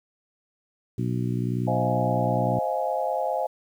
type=harmonic tone; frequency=61 Hz; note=B1; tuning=21 cents flat; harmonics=2 / 3 / 4 / 5 / 6; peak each=-26 / -30 / -32 / -34 / -36 dBFS; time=0.98-2.59 s; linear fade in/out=5 ms
type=chord; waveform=sine; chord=F minor seventh; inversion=second; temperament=just; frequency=523.8 / 628.6 / 698.5 / 838.1 Hz; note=C5 / Eb5 / F5 / Ab5; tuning=+2 / +18 / 0 / +16 cents; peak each=-29 dBFS; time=1.67-3.47 s; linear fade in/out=10 ms
effects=9-bit